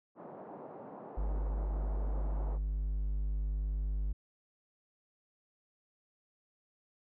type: band-pass noise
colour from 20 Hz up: white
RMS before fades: -48 dBFS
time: 0.15-2.59 s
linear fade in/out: 50 ms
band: 160 to 840 Hz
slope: 24 dB/octave
type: tone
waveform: triangle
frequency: 50.5 Hz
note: G#1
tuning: 48 cents flat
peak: -29 dBFS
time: 1.17-4.13 s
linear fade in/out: 10 ms
effects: none